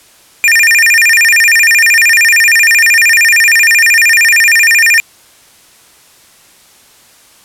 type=tone with vibrato; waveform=square; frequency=2093 Hz; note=C7; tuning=in tune; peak=-5 dBFS; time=0.44-5 s; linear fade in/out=0 ms; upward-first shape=square; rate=13 Hz; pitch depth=240 cents each way; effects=white hiss -43 dBFS RMS until 7.44 s + low-pass 12000 Hz 12 dB/octave